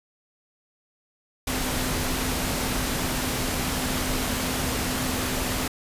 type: tone in noise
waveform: sine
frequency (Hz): 255.2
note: C4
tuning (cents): -43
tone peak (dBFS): -33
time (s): 1.47-5.68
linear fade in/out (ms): 5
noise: pink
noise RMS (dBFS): -27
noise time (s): 1.47-5.68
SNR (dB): -9
effects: resampled to 32000 Hz